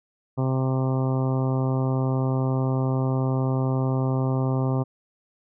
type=harmonic tone; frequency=131.2 Hz; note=C3; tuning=5 cents sharp; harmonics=1 / 2 / 3 / 4 / 5 / 6 / 7 / 8 / 9; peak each=-22 / -28 / -32 / -34 / -36 / -38 / -39 / -40 / -41 dBFS; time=0.37-4.84 s; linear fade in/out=20 ms; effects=none